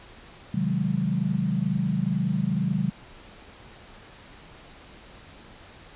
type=chord; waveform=sine; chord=Ab dominant seventh; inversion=first; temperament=equal with one note detuned; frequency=130.81 / 155.56 / 185 / 207.1 Hz; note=C3 / Eb3 / Gb3 / Ab3; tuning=0 / 0 / 0 / -5 cents; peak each=-30 / -28 / -26 / -29 dBFS; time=0.54-2.9 s; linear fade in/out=5 ms; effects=pink hiss -48 dBFS RMS until 5.95 s + resampled to 8000 Hz